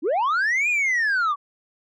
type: linear two-way sweep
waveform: sine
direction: up then down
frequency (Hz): 261.6 to 2489 to 1109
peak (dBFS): -16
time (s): 0.02-1.36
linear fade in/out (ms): 50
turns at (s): 0.69
effects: tanh soft clip ceiling -18 dBFS